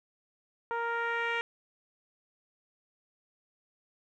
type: tone with low-pass filter sweep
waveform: 10% pulse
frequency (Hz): 466.2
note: A#4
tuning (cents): 0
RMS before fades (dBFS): -32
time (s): 0.71-1.41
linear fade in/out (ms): 0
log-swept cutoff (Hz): 1100 to 2500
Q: 1.7
effects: none